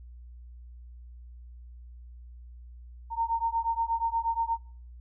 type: beating tone pair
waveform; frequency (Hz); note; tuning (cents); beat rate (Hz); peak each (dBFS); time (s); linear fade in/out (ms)
sine; 913 / 921.4; A#5 / A#5; -36 / -20; 8.4; -29; 3.1-4.58; 50
effects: noise-tail reverb RT60 0.5 s tail -25 dB re dry + added 60 Hz sine -44 dBFS peak until 5 s